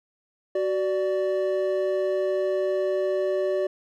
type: tone pair together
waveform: triangle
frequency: 375.3 / 587.3 Hz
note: F#4 / D5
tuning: +25 / 0 cents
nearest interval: minor sixth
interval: 775 cents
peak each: -23 dBFS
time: 0.55-3.67 s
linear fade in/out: 5 ms
effects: none